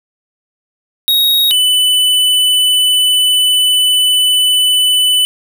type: tone pair in turn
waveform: square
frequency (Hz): 3774 / 2995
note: A#7 / F#7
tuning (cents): +21 / +20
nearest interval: major third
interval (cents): 401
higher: first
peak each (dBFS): -9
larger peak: neither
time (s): 1.08-1.51 / 1.51-5.25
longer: second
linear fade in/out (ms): 0
effects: none